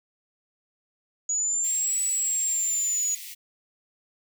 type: exponential two-way sweep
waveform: sine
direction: up then down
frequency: 6800 to 7902 to 6800 Hz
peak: -23 dBFS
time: 1.29-3.15 s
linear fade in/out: 5 ms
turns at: 2.01 s
type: high-pass noise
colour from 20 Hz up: white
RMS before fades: -40 dBFS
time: 1.63-3.35 s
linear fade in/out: 20 ms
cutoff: 1900 Hz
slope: 96 dB/octave
effects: none